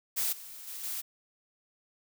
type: noise with level steps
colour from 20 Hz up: blue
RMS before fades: -30 / -46 / -41 / -36 dBFS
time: 0.16-1.02 s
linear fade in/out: 20 ms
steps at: 0.32 / 0.67 / 0.83 s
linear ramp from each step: 10 ms
effects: none

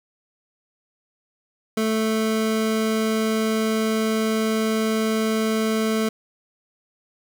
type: tone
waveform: 25% pulse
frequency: 220 Hz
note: A3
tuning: in tune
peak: -16 dBFS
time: 1.77-6.09 s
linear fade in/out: 5 ms
effects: none

